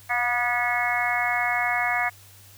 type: harmonic tone with a mistuned harmonic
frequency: 243.1 Hz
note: B3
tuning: 27 cents flat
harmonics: 3 / 4 / 5 / 6 / 7 / 8 / 9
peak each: -27 / -33 / -31 / -36 / -29 / -30 / -26 dBFS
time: 0.09-2.1 s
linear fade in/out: 20 ms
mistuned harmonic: 3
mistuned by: -18 cents
effects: added 98 Hz sine -51 dBFS peak until 2.57 s + white hiss -51 dBFS RMS until 2.57 s